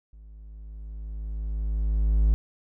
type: tone with level ramp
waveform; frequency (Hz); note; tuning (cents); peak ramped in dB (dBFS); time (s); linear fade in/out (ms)
triangle; 52.9; G#1; +33; -43 to -14; 0.13-2.34; 0
effects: none